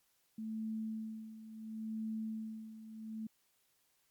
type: tone with tremolo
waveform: sine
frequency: 220 Hz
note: A3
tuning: in tune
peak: -36 dBFS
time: 0.38-3.27 s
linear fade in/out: 5 ms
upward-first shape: sine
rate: 0.72 Hz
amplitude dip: 75%
effects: white hiss -75 dBFS RMS until 4.1 s + MP3 96 kbps